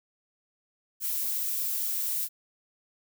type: noise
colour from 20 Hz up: violet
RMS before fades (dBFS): -30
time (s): 1-2.29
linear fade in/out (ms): 50
effects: none